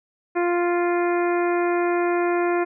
harmonic tone, 349.2 Hz, F4, in tune, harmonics 1 / 2 / 3 / 4 / 5 / 6 / 7, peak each -20 / -26 / -30 / -32 / -34 / -36 / -37 dBFS, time 0.35-2.65 s, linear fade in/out 20 ms, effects none

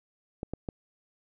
clicks, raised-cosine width 2 ms, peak -20 dBFS, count 3, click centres 0.431 / 0.536 / 0.688 s, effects none

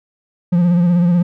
triangle tone with vibrato, 174.61 Hz, F3, in tune, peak -8 dBFS, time 0.52-1.23 s, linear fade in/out 10 ms, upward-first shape sine, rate 16 Hz, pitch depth 47 cents each way, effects none

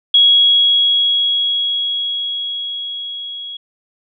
sine tone with level ramp, 3322 Hz, G#7, in tune, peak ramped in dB -6 to -26 dBFS, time 0.14-3.57 s, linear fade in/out 5 ms, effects none

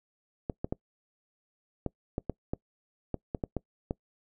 clicks, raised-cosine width 2 ms, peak -17 dBFS, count 12, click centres 0.498 / 0.645 / 0.725 / 1.863 / 2.181 / 2.297 / 2.535 / 3.143 / 3.348 / 3.438 / 3.567 / 3.909 s, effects noise-tail reverb RT60 0.1 s tail -24 dB re dry

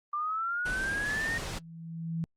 sine linear sweep, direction up, 1174.7 to 1864.7 Hz, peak -29 dBFS, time 0.13-1.38 s, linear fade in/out 5 ms
pink noise, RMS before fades -37 dBFS, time 0.65-1.59 s, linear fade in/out 10 ms
sine tone with exponential growth, 164.8 Hz, E3, in tune, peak -28 dBFS, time 0.86-2.24 s, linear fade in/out 0 ms, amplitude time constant 300 ms
effects low-pass 9000 Hz 12 dB/octave + Opus 32 kbps

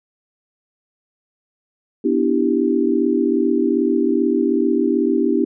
sine chord, E minor seventh, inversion second, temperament equal, 246.9 / 293.7 / 329.6 / 392 Hz, B3 / D4 / E4 / G4, 0 / 0 / 0 / 0 cents, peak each -20 dBFS, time 2.04-5.45 s, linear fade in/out 10 ms, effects none

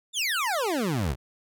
25% pulse exponential sweep, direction down, 3729 to 57.3 Hz, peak -21 dBFS, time 0.13-1.16 s, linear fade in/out 50 ms, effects none

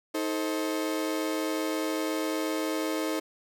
35% pulse chord, A diminished, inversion second, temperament just, 316.8 / 440 / 528 Hz, Eb4 / A4 / C5, +31 / 0 / +16 cents, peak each -28 / -33 / -33 dBFS, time 0.14-3.2 s, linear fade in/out 10 ms, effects none

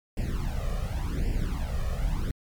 brown noise with flanger, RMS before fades -28 dBFS, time 0.17-2.31 s, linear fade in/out 2 ms, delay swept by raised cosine 0.39 to 1.69 ms, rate 0.89 Hz, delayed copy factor +0.9, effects MP3 96 kbps

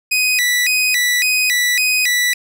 sawtooth tone with vibrato, 2217 Hz, C#7, in tune, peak -10 dBFS, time 0.11-2.34 s, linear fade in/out 10 ms, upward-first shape square, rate 1.8 Hz, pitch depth 210 cents each way, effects none

